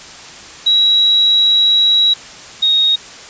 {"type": "tone pair in turn", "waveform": "sine", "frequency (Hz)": [3875, 3747], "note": ["B7", "A#7"], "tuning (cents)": [-34, 8], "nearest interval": "minor second", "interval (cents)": 58, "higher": "first", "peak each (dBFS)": [-8, -9], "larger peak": "first", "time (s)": [[0.66, 2.14], [2.62, 2.96]], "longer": "first", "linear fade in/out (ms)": 10, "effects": ["white hiss -34 dBFS RMS until 3.29 s", "resampled to 16000 Hz"]}